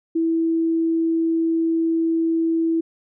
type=tone; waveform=sine; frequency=328.1 Hz; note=E4; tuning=8 cents flat; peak=-17 dBFS; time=0.15-2.81 s; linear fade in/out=10 ms; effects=none